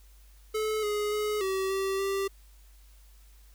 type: tone with pitch steps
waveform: square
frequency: 432.4 / 417.5 / 422 / 382.7 / 387 / 391.8 Hz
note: A4 / G#4 / G#4 / G4 / G4 / G4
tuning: -30 / +9 / +28 / -42 / -22 / -1 cents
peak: -28 dBFS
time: 0.54-2.28 s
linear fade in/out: 10 ms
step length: 290 ms
effects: added 50 Hz sine -52 dBFS peak until 3.54 s + white hiss -63 dBFS RMS until 3.54 s